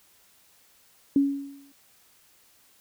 sine tone with exponential decay, 279.1 Hz, C#4, 12 cents sharp, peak -15 dBFS, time 1.16-1.72 s, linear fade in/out 2 ms, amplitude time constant 120 ms, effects white hiss -60 dBFS RMS until 2.8 s

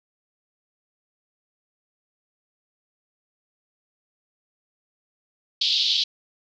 pink band-pass noise, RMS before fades -22 dBFS, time 5.61-6.04 s, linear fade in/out 5 ms, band 3200 to 4700 Hz, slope 48 dB/octave, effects none

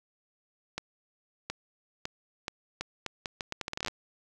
accelerating click train, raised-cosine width 0.2 ms, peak -16 dBFS, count 19, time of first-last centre 0.78-3.882 s, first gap 720 ms, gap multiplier 0.77, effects none

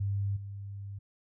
sine tone with level steps, 99.7 Hz, G2, 30 cents sharp, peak -28 / -38 dBFS, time 0-0.99 s, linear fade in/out 10 ms, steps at 0.36 s, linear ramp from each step 10 ms, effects none

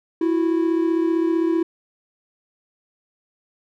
triangle tone pair together, 329.6 / 365.1 Hz, E4 / F#4, 0 / -23 cents, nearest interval major second, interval 177 cents, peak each -16 / -22 dBFS, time 0.21-1.63 s, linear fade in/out 5 ms, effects none

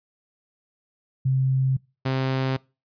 sine / sawtooth tone pair in turn, 132.1 / 132.1 Hz, C3 / C3, +17 / +17 cents, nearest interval unison, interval 0 cents, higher neither, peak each -18 dBFS, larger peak neither, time 1.25-1.77 / 2.05-2.57 s, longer neither, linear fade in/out 10 ms, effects noise-tail reverb RT60 0.3 s tail -24 dB re dry + resampled to 11025 Hz

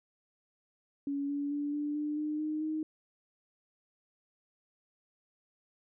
sine tone with pitch steps, 281.6 / 285.7 / 289.9 / 294.1 / 298.3 / 302.7 / 307.1 / 311.6 Hz, C#4 / D4 / D4 / D4 / D4 / D#4 / D#4 / D#4, +27 / -48 / -22 / +3 / +27 / -48 / -23 / +3 cents, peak -31 dBFS, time 1.07-2.83 s, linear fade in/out 2 ms, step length 220 ms, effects none

